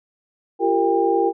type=tone cluster; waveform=sine; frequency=342.1 / 392.3 / 462.4 / 799 Hz; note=F4 / G4 / A#4 / G5; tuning=-36 / +1 / -14 / +33 cents; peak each=-21 dBFS; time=0.59-1.33 s; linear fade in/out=50 ms; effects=none